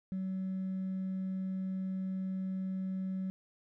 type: tone with hard clipping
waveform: triangle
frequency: 188.8 Hz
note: F#3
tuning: 35 cents sharp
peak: -33 dBFS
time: 0.12-3.3 s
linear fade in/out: 0 ms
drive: 2 dB
effects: none